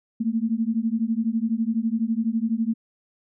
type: beating tone pair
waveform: sine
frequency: 220 / 232 Hz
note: A3 / A#3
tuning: 0 / -8 cents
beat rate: 12 Hz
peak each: -24 dBFS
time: 0.2-2.74 s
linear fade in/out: 10 ms
effects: none